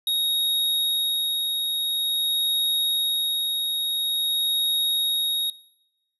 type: tone with tremolo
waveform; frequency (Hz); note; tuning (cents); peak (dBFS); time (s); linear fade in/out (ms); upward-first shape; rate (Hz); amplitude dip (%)
square; 3758; A#7; +13; -20; 0.07-5.5; 2; sine; 0.48; 30
effects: noise-tail reverb RT60 1.0 s tail -25 dB re dry + resampled to 32000 Hz